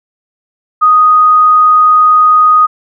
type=tone; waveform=sine; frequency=1244.5 Hz; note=D#6; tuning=in tune; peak=-3 dBFS; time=0.81-2.67 s; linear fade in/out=20 ms; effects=none